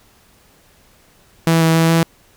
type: tone with pitch steps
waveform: sawtooth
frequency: 164.5 / 162.6 / 163.8 / 165.2 Hz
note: E3 / E3 / E3 / E3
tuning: -3 / -23 / -11 / +4 cents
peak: -7 dBFS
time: 1.47-2.03 s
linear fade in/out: 2 ms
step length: 140 ms
effects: pink hiss -52 dBFS RMS until 2.36 s